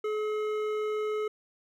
sine tone with hard clipping, 426.8 Hz, G#4, 47 cents sharp, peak -30 dBFS, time 0.04-1.28 s, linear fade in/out 5 ms, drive 11 dB, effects none

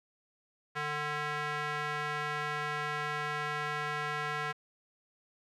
square tone with band-pass filter, 149.2 Hz, D3, 28 cents sharp, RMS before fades -35 dBFS, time 0.75-4.53 s, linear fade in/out 20 ms, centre 1600 Hz, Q 1.5, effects none

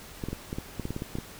clicks, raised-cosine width 3 ms, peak -19 dBFS, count 12, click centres 0.238 / 0.286 / 0.33 / 0.529 / 0.585 / 0.797 / 0.854 / 0.906 / 0.964 / 1.021 / 1.154 / 1.186 s, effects pink hiss -46 dBFS RMS until 1.39 s

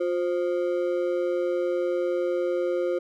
triangle ring-modulated tone, 440 Hz, A4, in tune, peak -18 dBFS, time 0-2.99 s, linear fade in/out 10 ms, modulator 84.7 Hz, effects none

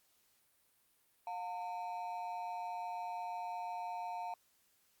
triangle ring-modulated tone, 810 Hz, G#5, 43 cents flat, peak -34 dBFS, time 1.27-4.34 s, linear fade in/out 2 ms, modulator 97.1 Hz, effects white hiss -73 dBFS RMS until 5 s + Opus 48 kbps

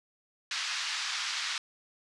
white band-pass noise, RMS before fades -34 dBFS, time 0.51-1.58 s, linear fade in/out 2 ms, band 1100 to 5400 Hz, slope 24 dB/octave, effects resampled to 24000 Hz

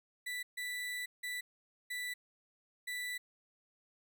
35% pulse tone bursts at uneven times, 1975.5 Hz, B6, in tune, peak -36 dBFS, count 5, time 0.26-0.43 / 0.57-1.06 / 1.23-1.41 / 1.9-2.14 / 2.87-3.18 s, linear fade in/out 10 ms, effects none

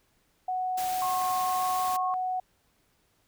sine tone, 740 Hz, F#5, in tune, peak -27 dBFS, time 0.48-2.4 s, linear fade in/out 5 ms
white noise, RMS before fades -38 dBFS, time 0.77-1.97 s, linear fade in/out 10 ms
sine tone with pitch glide, 1083 to 1092.4 Hz, C#6 to C#6, -41 to -26 cents, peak -29 dBFS, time 1.02-2.14 s, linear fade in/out 0 ms, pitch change +15 cents, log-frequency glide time 1.58-1.63 s
effects pink hiss -69 dBFS RMS until 3.27 s

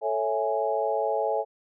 sine chord, A major seventh, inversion none, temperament equal, 440 / 554.4 / 659.3 / 830.6 Hz, A4 / C#5 / E5 / G#5, 0 / 0 / 0 / 0 cents, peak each -29 dBFS, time 0.01-1.45 s, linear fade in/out 50 ms, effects none

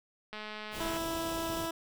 click train, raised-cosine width 0.3 ms, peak -26 dBFS, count 137, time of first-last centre 0.33-0.968 s, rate 213 Hz
pink band-stop noise, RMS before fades -42 dBFS, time 0.71-1.7 s, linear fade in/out 50 ms, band 1100 to 2400 Hz, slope 48 dB/octave
15% pulse tone, 329.6 Hz, E4, in tune, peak -27 dBFS, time 0.8-1.71 s, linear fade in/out 5 ms
effects none

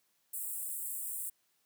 pink high-pass noise, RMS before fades -39 dBFS, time 0.33-1.3 s, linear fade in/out 10 ms, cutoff 7800 Hz, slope 96 dB/octave, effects white hiss -75 dBFS RMS until 1.65 s + high-pass 100 Hz 12 dB/octave

